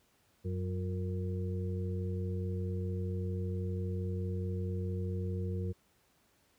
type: harmonic tone with a mistuned harmonic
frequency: 92.5 Hz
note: F#2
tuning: in tune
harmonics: 1 / 2 / 4 / 5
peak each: -33 / -40 / -44 / -44 dBFS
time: 0.44-5.73 s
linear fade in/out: 20 ms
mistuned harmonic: 4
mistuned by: -57 cents
effects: pink hiss -70 dBFS RMS until 6.58 s + high-pass 60 Hz 12 dB/octave